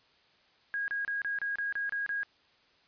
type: tone bursts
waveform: sine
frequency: 1639 Hz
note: G#6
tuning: 23 cents flat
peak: -30 dBFS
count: 9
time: 0.74-2.232 s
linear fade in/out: 0 ms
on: 140 ms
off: 29 ms
effects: white hiss -65 dBFS RMS until 2.87 s + resampled to 11025 Hz